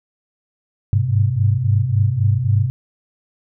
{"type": "tone cluster", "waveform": "sine", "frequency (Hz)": [99.3, 103, 127.9], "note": ["G2", "G#2", "C3"], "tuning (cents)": [23, -14, -39], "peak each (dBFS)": -18, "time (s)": [0.93, 2.7], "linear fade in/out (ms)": 0, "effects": []}